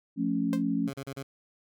sine chord, F augmented, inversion none, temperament equal, 174.61 / 220 / 277.2 Hz, F3 / A3 / C#4, 0 / 0 / 0 cents, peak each -32 / -30 / -28 dBFS, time 0.16-0.91 s, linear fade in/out 50 ms
sawtooth tone with exponential decay, 523.3 Hz, C5, in tune, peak -27 dBFS, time 0.53-0.63 s, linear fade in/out 0 ms, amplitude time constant 21 ms
15% pulse tone bursts, 136.7 Hz, C#3, 24 cents flat, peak -29 dBFS, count 4, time 0.87-1.23 s, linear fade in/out 10 ms, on 66 ms, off 32 ms
effects none

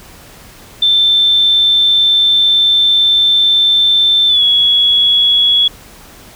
sine tone with pitch glide, 3551 to 3361 Hz, A7 to G#7, +15 to +20 cents, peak -7 dBFS, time 0.82-5.68 s, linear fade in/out 5 ms, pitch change -95 cents, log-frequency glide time 4.28-4.42 s, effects pink hiss -38 dBFS RMS until 6.35 s

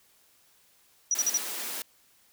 sine tone bursts, 5830 Hz, F#8, 26 cents flat, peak -22 dBFS, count 4, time 1.11-1.374 s, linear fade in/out 2 ms, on 33 ms, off 44 ms
white high-pass noise, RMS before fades -35 dBFS, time 1.15-1.82 s, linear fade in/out 2 ms, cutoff 210 Hz, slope 48 dB/octave
effects white hiss -63 dBFS RMS until 2.32 s

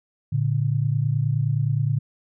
sine tone pair together, 114.21 / 143.8 Hz, A#2 / D3, -35 / -36 cents, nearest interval major third, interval 399 cents, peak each -22 dBFS, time 0.32-1.99 s, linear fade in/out 10 ms, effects none

